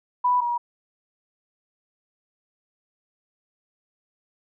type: tone pair in turn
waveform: sine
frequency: 987.8 / 957.5 Hz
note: B5 / A#5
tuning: 0 / +46 cents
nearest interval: minor second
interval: 54 cents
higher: first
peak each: -17 / -22 dBFS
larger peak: first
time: 0.24-0.41 / 0.41-0.58 s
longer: neither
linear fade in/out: 10 ms
effects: none